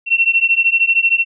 sine beating tone pair, 2709 / 2722 Hz, E7 / F7, +47 / -45 cents, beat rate 13 Hz, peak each -14 dBFS, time 0.06-1.25 s, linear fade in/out 50 ms, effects none

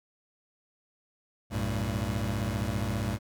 25% pulse tone cluster, 63.4 / 98.2 / 113.3 Hz, B1 / G2 / A#2, +46 / +4 / -49 cents, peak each -32 / -28 / -29 dBFS, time 1.5-3.19 s, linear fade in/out 50 ms, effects none

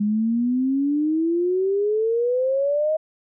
sine exponential sweep, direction up, 204.3 to 634 Hz, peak -18 dBFS, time 0-2.97 s, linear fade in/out 10 ms, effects none

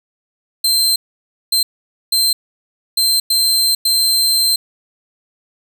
sawtooth tone bursts at uneven times, 4126 Hz, C8, 25 cents flat, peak -9 dBFS, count 6, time 0.64-0.96 / 1.52-1.63 / 2.12-2.33 / 2.97-3.2 / 3.3-3.75 / 3.85-4.56 s, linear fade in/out 5 ms, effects none

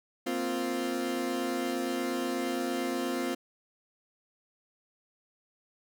30% pulse chord, Bb suspended second, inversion none, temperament equal, 233.1 / 261.6 / 349.2 Hz, Bb3 / C4 / F4, 0 / 0 / 0 cents, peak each -35 / -30 / -31 dBFS, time 0.26-3.35 s, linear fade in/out 10 ms, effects none

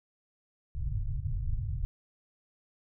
pink low-pass noise, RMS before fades -32 dBFS, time 0.75-1.85 s, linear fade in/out 0 ms, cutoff 140 Hz, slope 96 dB/octave, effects none

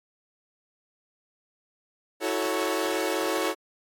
sawtooth chord, F# minor seventh, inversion third, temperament equal with one note detuned, 324.5 / 370 / 440 / 554.4 Hz, E4 / F#4 / A4 / C#5, -27 / 0 / 0 / 0 cents, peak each -27 dBFS, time 2.2-3.55 s, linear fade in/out 50 ms, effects AAC 64 kbps

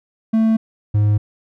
triangle tone pair in turn, 222.3 / 104.61 Hz, A3 / G#2, +18 / +13 cents, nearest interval octave + minor second, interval 1305 cents, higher first, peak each -10 dBFS, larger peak neither, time 0.33-0.57 / 0.94-1.18 s, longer neither, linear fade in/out 10 ms, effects none

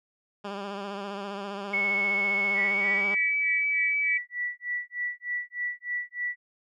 10% pulse tone with vibrato, 199.8 Hz, G3, 33 cents sharp, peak -25 dBFS, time 0.44-3.15 s, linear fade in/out 10 ms, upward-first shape sine, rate 15 Hz, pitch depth 44 cents each way
sine tone with pitch glide, 2201 to 2293 Hz, C#7 to D7, -13 to -42 cents, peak -23 dBFS, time 1.73-4.18 s, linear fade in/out 10 ms, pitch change +71 cents, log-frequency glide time 2.61-3.16 s
sine tone with tremolo, 1955 Hz, B6, 18 cents flat, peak -26 dBFS, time 2.54-6.36 s, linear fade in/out 50 ms, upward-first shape sine, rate 3.3 Hz, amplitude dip 100%
effects low-pass 4000 Hz 12 dB/octave

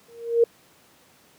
sine tone with exponential growth, 466.2 Hz, A#4, in tune, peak -11 dBFS, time 0.08-0.44 s, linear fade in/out 5 ms, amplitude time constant 78 ms, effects pink hiss -56 dBFS RMS until 1.38 s + high-pass 150 Hz 12 dB/octave

